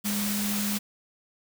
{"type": "tone in noise", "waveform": "sine", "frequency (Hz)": 205.2, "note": "G#3", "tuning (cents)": -21, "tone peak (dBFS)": -28, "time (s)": [0.04, 0.79], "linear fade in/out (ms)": 20, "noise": "white", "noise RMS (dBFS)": -31, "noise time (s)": [0.04, 0.79], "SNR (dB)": 0, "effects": []}